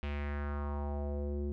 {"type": "tone with low-pass filter sweep", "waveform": "square", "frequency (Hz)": 72.3, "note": "D2", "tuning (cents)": -27, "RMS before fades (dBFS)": -36, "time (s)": [0.03, 1.52], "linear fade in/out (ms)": 0, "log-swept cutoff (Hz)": [2800, 330], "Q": 2.7, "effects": []}